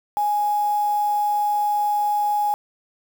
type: tone with quantisation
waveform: sine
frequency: 830.6 Hz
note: G#5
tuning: in tune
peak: -18 dBFS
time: 0.17-2.54 s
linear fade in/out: 0 ms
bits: 6
effects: none